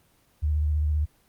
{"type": "tone with vibrato", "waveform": "sine", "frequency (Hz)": 75.5, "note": "D2", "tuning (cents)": 48, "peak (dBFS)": -21, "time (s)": [0.42, 1.06], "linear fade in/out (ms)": 20, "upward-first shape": "sine", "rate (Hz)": 15, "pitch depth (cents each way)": 41, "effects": ["pink hiss -63 dBFS RMS until 1.28 s", "Opus 24 kbps"]}